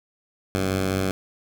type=tone pair together; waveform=10% pulse; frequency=45.22 / 95.1 Hz; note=F#1 / F#2; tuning=-39 / +48 cents; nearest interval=octave + minor second; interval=1287 cents; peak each=-26 / -14 dBFS; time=0.55-1.11 s; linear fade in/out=0 ms; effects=none